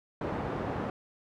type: band-pass noise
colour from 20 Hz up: pink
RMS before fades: -34 dBFS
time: 0.21-0.9 s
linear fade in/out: 2 ms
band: 110 to 1100 Hz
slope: 12 dB/octave
effects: none